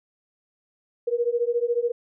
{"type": "beating tone pair", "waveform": "sine", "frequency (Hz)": [469.4, 483.4], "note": ["A#4", "B4"], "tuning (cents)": [12, -37], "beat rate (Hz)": 14, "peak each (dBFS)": -24, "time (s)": [1.07, 1.92], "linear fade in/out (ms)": 10, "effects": []}